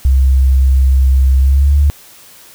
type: tone with pitch glide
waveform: sine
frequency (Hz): 66.1 to 72.08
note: C2 to D2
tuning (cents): +18 to -32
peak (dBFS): -6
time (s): 0.05-1.9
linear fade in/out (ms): 0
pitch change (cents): +150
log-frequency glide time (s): 1.39-1.78
effects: white hiss -40 dBFS RMS until 2.54 s